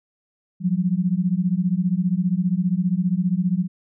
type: beating tone pair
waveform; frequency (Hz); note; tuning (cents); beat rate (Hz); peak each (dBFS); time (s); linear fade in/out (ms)
sine; 173.5 / 188.5; F3 / F#3; -11 / +32; 15; -21 / -21; 0.6-3.68; 50
effects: none

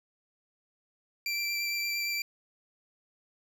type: tone with vibrato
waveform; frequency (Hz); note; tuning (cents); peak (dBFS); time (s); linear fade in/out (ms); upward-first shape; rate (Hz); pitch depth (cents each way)
25% pulse; 2349; D7; 0; -26; 1.26-2.22; 2; sine; 8.7; 13
effects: none

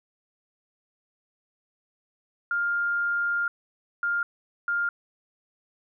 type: tone bursts at uneven times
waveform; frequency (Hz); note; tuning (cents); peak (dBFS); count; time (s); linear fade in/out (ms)
sine; 1404; F6; +9; -23; 3; 2.51-3.48 / 4.03-4.23 / 4.68-4.89; 2
effects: none

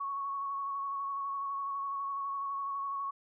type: tone with vibrato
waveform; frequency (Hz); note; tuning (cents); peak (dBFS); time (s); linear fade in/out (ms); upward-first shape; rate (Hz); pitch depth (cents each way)
sine; 1108.7; C#6; 0; -33; 0-3.11; 10; square; 12; 16
effects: none

